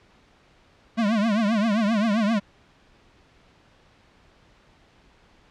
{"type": "tone with vibrato", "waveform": "square", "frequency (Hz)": 215.6, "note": "A3", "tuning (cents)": -35, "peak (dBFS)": -20, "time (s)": [0.97, 2.4], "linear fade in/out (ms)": 20, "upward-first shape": "triangle", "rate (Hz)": 7.6, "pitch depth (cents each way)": 170, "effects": ["pink hiss -57 dBFS RMS until 5.5 s", "low-pass 4000 Hz 12 dB/octave"]}